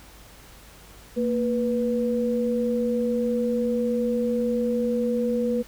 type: tone pair together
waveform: sine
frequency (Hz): 230.9 / 489.3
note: A#3 / B4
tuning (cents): -16 / -16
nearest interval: octave + minor second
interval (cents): 1300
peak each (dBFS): -24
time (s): 1.16-5.63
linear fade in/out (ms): 20
effects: added 50 Hz sine -51 dBFS peak until 5.67 s + pink hiss -49 dBFS RMS until 5.67 s